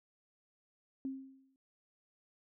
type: tone with exponential decay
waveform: sine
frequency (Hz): 267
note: C4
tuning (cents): +35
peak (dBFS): -34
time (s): 1.05-1.56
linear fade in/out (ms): 1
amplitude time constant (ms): 110
effects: none